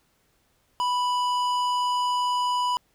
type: tone with tanh clipping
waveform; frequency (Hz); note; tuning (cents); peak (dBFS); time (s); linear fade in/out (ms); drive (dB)
sine; 987.8; B5; 0; -24; 0.8-2.77; 0; 14
effects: pink hiss -67 dBFS RMS until 2.94 s